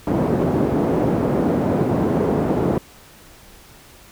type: band-pass noise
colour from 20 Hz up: pink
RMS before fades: -19 dBFS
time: 0.07-2.78 s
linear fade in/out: 2 ms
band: 160 to 520 Hz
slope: 12 dB/octave
effects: pink hiss -46 dBFS RMS until 4.11 s